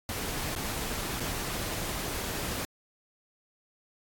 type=noise with dropouts; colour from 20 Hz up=pink; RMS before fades=-34 dBFS; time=0.09-2.65 s; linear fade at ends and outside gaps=1 ms; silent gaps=0.552-0.561 / 1.199-1.203 s; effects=AAC 64 kbps